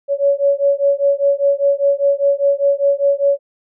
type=beating tone pair; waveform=sine; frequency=559 / 564 Hz; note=C#5 / C#5; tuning=+14 / +30 cents; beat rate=5 Hz; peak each=-15 dBFS; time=0.08-3.39 s; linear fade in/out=50 ms; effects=none